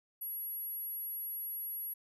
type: tone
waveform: sine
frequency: 11410 Hz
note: F9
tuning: 36 cents sharp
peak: -37 dBFS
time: 0.21-1.94 s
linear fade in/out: 10 ms
effects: none